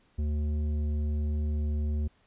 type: tone with tanh clipping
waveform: triangle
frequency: 74.9 Hz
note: D2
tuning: 35 cents sharp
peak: -28 dBFS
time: 0.18-2.08 s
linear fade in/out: 10 ms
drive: 14 dB
effects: pink hiss -66 dBFS RMS until 2.26 s + resampled to 8000 Hz